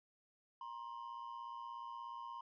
triangle ring-modulated tone, 1001 Hz, B5, 23 cents sharp, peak -40 dBFS, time 0.61-2.41 s, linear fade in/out 2 ms, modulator 58.4 Hz, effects tanh soft clip ceiling -36 dBFS + resampled to 11025 Hz

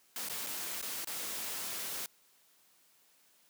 white noise with dropouts, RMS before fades -39 dBFS, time 0.16-2.06 s, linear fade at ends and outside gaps 1 ms, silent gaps 0.287-0.297 / 0.465-0.469 / 0.814-0.826 / 1.046-1.072 s, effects white hiss -67 dBFS RMS until 3.49 s + high-pass 150 Hz 12 dB/octave

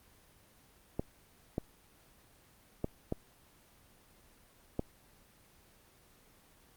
clicks, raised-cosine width 2 ms, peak -19 dBFS, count 5, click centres 0.995 / 1.581 / 2.844 / 3.124 / 4.794 s, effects pink hiss -63 dBFS RMS until 6.76 s + Opus 24 kbps

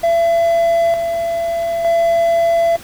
triangle tone with tremolo, 673 Hz, E5, 36 cents sharp, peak -9 dBFS, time 0.03-2.77 s, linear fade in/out 10 ms, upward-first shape square, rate 0.55 Hz, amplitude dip 45%, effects pink hiss -37 dBFS RMS until 2.83 s

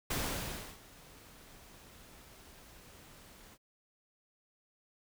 pink noise with ADSR envelope, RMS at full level -34 dBFS, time 0.1-3.58 s, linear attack 7 ms, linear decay 660 ms, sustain -22 dB, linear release 50 ms, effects none

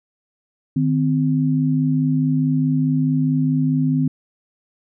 sine tone pair together, 153.59 / 258.3 Hz, D#3 / C4, -22 / -22 cents, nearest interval major sixth, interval 900 cents, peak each -18 dBFS, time 0.76-4.08 s, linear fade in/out 5 ms, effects none

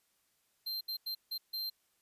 square tone bursts at uneven times, 4151 Hz, C8, 15 cents flat, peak -36 dBFS, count 5, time 0.66-0.81 / 0.88-0.97 / 1.06-1.15 / 1.31-1.38 / 1.53-1.7 s, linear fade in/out 10 ms, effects white hiss -75 dBFS RMS until 2.01 s + resampled to 32000 Hz

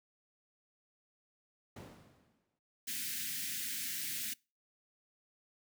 brown noise with exponential decay, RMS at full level -40 dBFS, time 1.76-2.59 s, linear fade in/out 5 ms, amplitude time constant 180 ms
white band-stop noise, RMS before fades -39 dBFS, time 2.87-4.34 s, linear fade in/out 10 ms, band 300 to 1600 Hz, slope 48 dB/octave
effects noise-tail reverb RT60 0.3 s tail -25 dB re dry + high-pass 150 Hz 12 dB/octave

